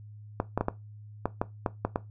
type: clicks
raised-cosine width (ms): 1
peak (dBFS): -12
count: 9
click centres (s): 0.401 / 0.576 / 0.61 / 0.684 / 1.256 / 1.415 / 1.662 / 1.85 / 1.959
effects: noise-tail reverb RT60 0.2 s tail -17 dB re dry + added 105 Hz sine -44 dBFS peak until 2.1 s